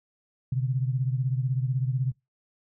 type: beating tone pair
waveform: sine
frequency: 126.4 / 142.4 Hz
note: B2 / C#3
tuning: +41 / +47 cents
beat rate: 16 Hz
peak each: -25 / -29 dBFS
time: 0.52-2.12 s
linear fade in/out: 5 ms
effects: noise-tail reverb RT60 0.2 s tail -23 dB re dry